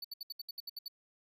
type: tone bursts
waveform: square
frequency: 4493 Hz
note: C#8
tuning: 23 cents sharp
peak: -40 dBFS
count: 10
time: 0.02-0.882 s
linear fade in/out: 5 ms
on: 25 ms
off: 68 ms
effects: none